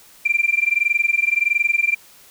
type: tone with amplitude modulation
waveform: sine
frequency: 2369 Hz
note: D7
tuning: 14 cents sharp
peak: -11 dBFS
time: 0.25-1.95 s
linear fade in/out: 10 ms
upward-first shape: sine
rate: 21.5 Hz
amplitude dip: 95%
effects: tanh soft clip ceiling -7 dBFS + white hiss -48 dBFS RMS until 2.3 s